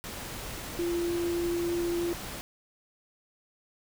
sine tone in noise, 344.2 Hz, F4, 25 cents flat, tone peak -27 dBFS, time 0.79-2.13 s, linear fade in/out 0 ms, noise pink, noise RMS -39 dBFS, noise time 0.04-2.41 s, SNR +9 dB, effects none

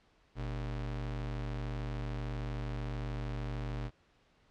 square ring-modulated tone, 85.8 Hz, F2, 30 cents flat, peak -33 dBFS, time 0.35-3.91 s, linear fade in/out 50 ms, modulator 36.6 Hz, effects pink hiss -68 dBFS RMS until 4.5 s + low-pass 4000 Hz 12 dB/octave

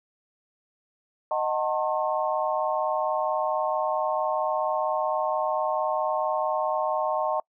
sine chord, D# diminished seventh, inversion none, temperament just, 622.3 / 746.7 / 896 / 1075.3 Hz, D#5 / F#5 / A5 / C6, 0 / +16 / +31 / +47 cents, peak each -27 / -30 / -29 / -30 dBFS, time 1.31-7.4 s, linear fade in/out 2 ms, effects noise-tail reverb RT60 0.1 s tail -26 dB re dry

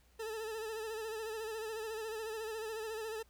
40% pulse tone with vibrato, 440 Hz, A4, in tune, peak -38 dBFS, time 0.19-3.23 s, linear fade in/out 10 ms, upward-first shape sine, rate 14 Hz, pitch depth 54 cents each way, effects added 60 Hz sine -65 dBFS peak until 3.29 s + pink hiss -70 dBFS RMS until 3.29 s

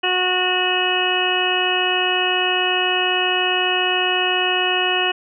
harmonic tone, 365.5 Hz, F#4, 21 cents flat, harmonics 1 / 2 / 3 / 4 / 5 / 7 / 8, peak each -24 / -24 / -28 / -28 / -26 / -23 / -21 dBFS, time 0.03-5.12 s, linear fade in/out 10 ms, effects none

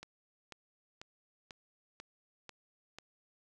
click train, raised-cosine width 0.2 ms, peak -29 dBFS, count 7, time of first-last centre 0.03-2.986 s, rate 2.03 Hz, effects none

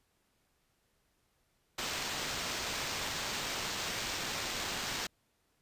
white noise with sample-and-hold, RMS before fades -37 dBFS, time 1.78-5.07 s, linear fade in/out 5 ms, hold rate 11025 Hz, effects pink hiss -75 dBFS RMS until 5.61 s + resampled to 32000 Hz

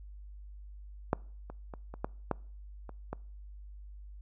clicks, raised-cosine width 1 ms, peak -12 / -29 / -28 / -29 / -18 / -15 / -30 / -22 dBFS, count 8, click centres 1.131 / 1.5 / 1.738 / 1.94 / 2.045 / 2.313 / 2.893 / 3.13 s, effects noise-tail reverb RT60 0.5 s tail -25 dB re dry + added 50 Hz sine -45 dBFS peak until 4.21 s

